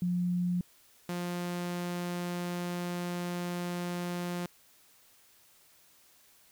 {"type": "tone pair in turn", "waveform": ["sine", "sawtooth"], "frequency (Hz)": [177.6, 175.97], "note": ["F3", "F3"], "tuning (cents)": [29, 13], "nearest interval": "unison", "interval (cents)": 16, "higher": "first", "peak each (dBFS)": [-27, -29], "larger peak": "first", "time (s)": [[0.02, 0.61], [1.09, 4.46]], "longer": "second", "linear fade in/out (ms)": 2, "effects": ["white hiss -62 dBFS RMS until 6.51 s"]}